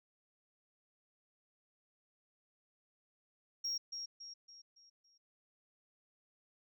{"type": "tone with echo", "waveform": "sine", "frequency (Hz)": 5588, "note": "F8", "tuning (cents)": 0, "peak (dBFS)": -33, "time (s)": [3.64, 3.78], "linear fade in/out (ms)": 10, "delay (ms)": 280, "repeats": 5, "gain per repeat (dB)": -7, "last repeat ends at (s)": 5.18, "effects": ["tanh soft clip ceiling -33 dBFS"]}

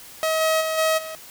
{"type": "tone with level steps", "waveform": "sawtooth", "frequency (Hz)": 637, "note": "D#5", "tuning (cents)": 41, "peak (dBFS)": [-16, -14, -19, -14, -28], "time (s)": [0.23, 1.15], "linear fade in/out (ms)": 0, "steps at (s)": [0.4, 0.6, 0.77, 0.97], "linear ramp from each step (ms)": 20, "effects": ["white hiss -43 dBFS RMS until 1.3 s"]}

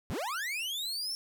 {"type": "linear sweep", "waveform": "40% pulse", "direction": "up", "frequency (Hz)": [46.28, 5500], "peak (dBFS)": -32, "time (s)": [0.1, 1.15], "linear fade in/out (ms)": 0, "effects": ["11-bit"]}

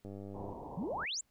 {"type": "click train", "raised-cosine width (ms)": 2, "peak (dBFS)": -33, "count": 48, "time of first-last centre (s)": [0.05, 0.523], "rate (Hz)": 99.4}
{"type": "low-pass noise", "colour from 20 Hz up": "white", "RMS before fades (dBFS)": -46, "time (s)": [0.34, 1.06], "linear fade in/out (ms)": 20, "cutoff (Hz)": 1000, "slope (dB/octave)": 96}
{"type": "exponential sweep", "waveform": "sine", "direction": "up", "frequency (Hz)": [152.2, 7902], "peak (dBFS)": -35, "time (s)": [0.77, 1.21], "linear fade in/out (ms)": 5}
{"effects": ["pink hiss -75 dBFS RMS until 1.3 s"]}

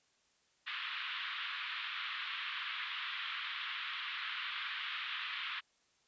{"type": "band-pass noise", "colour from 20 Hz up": "white", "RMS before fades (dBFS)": -41, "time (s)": [0.66, 5.61], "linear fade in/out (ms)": 20, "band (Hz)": [1100, 3600], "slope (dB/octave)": 48, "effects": ["white hiss -73 dBFS RMS until 6.07 s", "resampled to 16000 Hz"]}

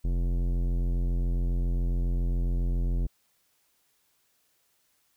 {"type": "tone with tanh clipping", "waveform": "sine", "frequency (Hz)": 43.65, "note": "F1", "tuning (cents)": 0, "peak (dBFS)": -26, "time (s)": [0.04, 3.07], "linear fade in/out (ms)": 10, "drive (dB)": 16, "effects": ["white hiss -70 dBFS RMS until 5.16 s"]}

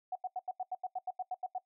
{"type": "tone bursts", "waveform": "sine", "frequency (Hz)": 740, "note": "F#5", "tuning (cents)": 0, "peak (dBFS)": -33, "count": 13, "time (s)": [0.12, 1.583], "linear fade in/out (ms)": 5, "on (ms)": 35, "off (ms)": 84, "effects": ["noise-tail reverb RT60 0.1 s tail -19 dB re dry"]}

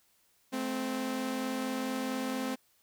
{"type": "tone pair together", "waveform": "sawtooth", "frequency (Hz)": [216.1, 260.5], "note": ["A3", "C4"], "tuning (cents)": [-31, -7], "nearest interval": "minor third", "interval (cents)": 324, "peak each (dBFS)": [-34, -29], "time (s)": [0.52, 2.56], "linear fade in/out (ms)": 20, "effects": ["white hiss -69 dBFS RMS until 2.82 s"]}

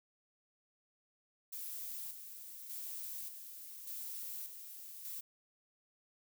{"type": "noise with tremolo", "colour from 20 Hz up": "violet", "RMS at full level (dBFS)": -44, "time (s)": [1.52, 5.21], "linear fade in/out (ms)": 10, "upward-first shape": "square", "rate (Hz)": 0.85, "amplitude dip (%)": 50, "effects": []}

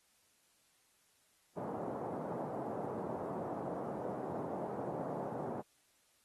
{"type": "band-pass noise", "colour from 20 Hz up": "white", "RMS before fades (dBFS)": -41, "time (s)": [1.56, 5.62], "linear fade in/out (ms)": 20, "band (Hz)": [130, 790], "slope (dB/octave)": 24, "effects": ["white hiss -72 dBFS RMS until 6.24 s", "AAC 32 kbps"]}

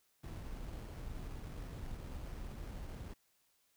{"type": "noise with sample-and-hold", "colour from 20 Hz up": "brown", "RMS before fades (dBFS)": -45, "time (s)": [0.23, 3.14], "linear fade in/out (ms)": 10, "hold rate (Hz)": 3675, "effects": ["white hiss -75 dBFS RMS until 3.76 s"]}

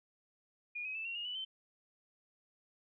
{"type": "tone with pitch steps", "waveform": "sine", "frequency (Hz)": [2437, 2535, 2636, 2742, 2852, 2966, 3085], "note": ["D#7", "D#7", "E7", "F7", "F7", "F#7", "G7"], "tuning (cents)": [-37, 32, -1, -32, 36, 4, -28], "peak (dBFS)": -38, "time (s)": [0.75, 1.45], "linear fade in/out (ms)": 10, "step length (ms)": 100, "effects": []}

